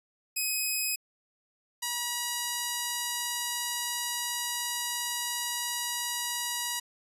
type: tone pair in turn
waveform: 5% pulse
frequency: 2528 / 962.9 Hz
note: D#7 / B5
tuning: +27 / -44 cents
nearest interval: octave + perfect fourth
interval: 1671 cents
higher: first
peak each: -18 dBFS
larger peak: neither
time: 0.36-0.96 / 1.82-6.8 s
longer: second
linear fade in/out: 10 ms
effects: resampled to 32000 Hz